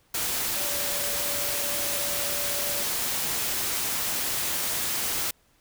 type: tone in noise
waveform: sine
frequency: 576 Hz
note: D5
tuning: 34 cents flat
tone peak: -37 dBFS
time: 0.56-2.83 s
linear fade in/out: 5 ms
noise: white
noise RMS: -28 dBFS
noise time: 0.14-5.31 s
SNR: -12 dB
effects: pink hiss -64 dBFS RMS until 5.6 s